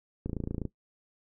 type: click train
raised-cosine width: 3 ms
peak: -20 dBFS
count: 12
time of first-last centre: 0.26-0.653 s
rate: 28 Hz
effects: noise-tail reverb RT60 0.1 s tail -17 dB re dry